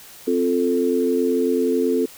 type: chord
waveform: sine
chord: F major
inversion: second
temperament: equal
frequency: 261.6 / 349.2 / 440 Hz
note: C4 / F4 / A4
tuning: 0 / 0 / 0 cents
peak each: -21 / -23 / -20 dBFS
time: 0.27-2.06 s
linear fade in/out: 10 ms
effects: white hiss -43 dBFS RMS until 2.17 s